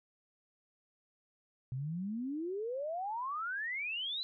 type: exponential sweep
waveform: sine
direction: up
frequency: 123.47 to 4082 Hz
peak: -35 dBFS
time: 1.72-4.23 s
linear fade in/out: 0 ms
effects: none